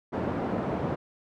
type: band-pass noise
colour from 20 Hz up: pink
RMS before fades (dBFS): -30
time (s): 0.12-0.96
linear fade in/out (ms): 20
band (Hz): 140 to 850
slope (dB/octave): 12
effects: none